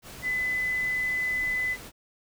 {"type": "tone in noise", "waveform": "sine", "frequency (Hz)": 2009, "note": "B6", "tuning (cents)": 29, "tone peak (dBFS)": -25, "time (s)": [0.22, 1.77], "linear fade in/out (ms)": 50, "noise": "pink", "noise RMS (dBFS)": -43, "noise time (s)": [0.02, 1.92], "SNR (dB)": 15, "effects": []}